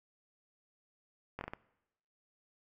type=slowing click train; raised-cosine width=0.5 ms; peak=-25 dBFS; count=5; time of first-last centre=1.39-1.535 s; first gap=21 ms; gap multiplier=1.38; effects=noise-tail reverb RT60 0.9 s tail -21 dB re dry